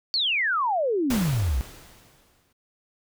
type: exponential sweep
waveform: sine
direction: down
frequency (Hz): 4600 to 56.7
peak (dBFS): -21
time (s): 0.14-1.61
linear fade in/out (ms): 0
type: noise with exponential decay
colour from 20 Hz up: pink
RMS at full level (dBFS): -28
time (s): 1.1-2.53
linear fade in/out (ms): 5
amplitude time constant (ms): 310
effects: none